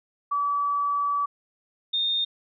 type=tone pair in turn; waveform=sine; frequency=1148 / 3656 Hz; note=D6 / A#7; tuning=-40 / -34 cents; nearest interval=octave + minor sixth; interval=2006 cents; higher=second; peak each=-22 dBFS; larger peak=neither; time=0.31-1.26 / 1.93-2.25 s; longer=first; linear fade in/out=10 ms; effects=none